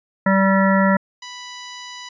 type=harmonic tone; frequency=193.6 Hz; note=G3; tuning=21 cents flat; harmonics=1 / 3 / 5 / 7 / 9 / 10; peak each=-15 / -20 / -22 / -23 / -25 / -25 dBFS; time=0.26-0.97 s; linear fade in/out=5 ms
type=tone; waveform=10% pulse; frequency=987.8 Hz; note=B5; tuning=in tune; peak=-24 dBFS; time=1.22-2.09 s; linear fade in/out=5 ms
effects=resampled to 16000 Hz